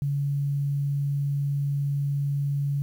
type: tone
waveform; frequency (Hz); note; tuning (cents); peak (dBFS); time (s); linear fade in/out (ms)
sine; 141.6; C#3; +37; -23; 0.02-2.82; 0
effects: 9-bit